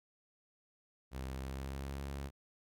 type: tone with pitch glide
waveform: sawtooth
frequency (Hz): 65.6 to 69.14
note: C2 to C#2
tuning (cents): +5 to -4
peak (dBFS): -36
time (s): 1.11-2.31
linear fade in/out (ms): 50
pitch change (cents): +91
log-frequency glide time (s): 1.24-2.02
effects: none